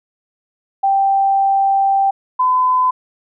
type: tone pair in turn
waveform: sine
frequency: 784 / 1013.4 Hz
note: G5 / B5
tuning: 0 / +44 cents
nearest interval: major third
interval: 444 cents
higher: second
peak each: -11 dBFS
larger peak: neither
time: 0.83-2.11 / 2.39-2.91 s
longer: first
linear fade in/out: 10 ms
effects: none